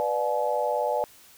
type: chord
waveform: sine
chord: B diminished seventh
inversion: none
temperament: just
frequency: 493.9 / 592.7 / 711.2 / 853.4 Hz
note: B4 / D5 / F5 / Ab5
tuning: 0 / +16 / +31 / +47 cents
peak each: -29 / -27 / -32 / -28 dBFS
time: 0-1.04 s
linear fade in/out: 0 ms
effects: white hiss -53 dBFS RMS until 1.37 s